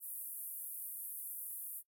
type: band-pass noise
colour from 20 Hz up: white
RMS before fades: -45 dBFS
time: 0-1.83 s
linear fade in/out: 50 ms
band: 10000 to 15000 Hz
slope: 48 dB/octave
effects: noise-tail reverb RT60 0.1 s tail -22 dB re dry